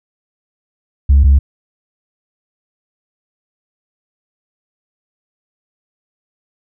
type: tone pair in turn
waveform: sine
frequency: 69.5 / 69.1 Hz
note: C#2 / C#2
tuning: +5 / -5 cents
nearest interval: unison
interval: 10 cents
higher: first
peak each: -3 dBFS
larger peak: neither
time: 1.09-1.24 / 1.24-1.39 s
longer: neither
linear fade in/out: 10 ms
effects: tanh soft clip ceiling -3 dBFS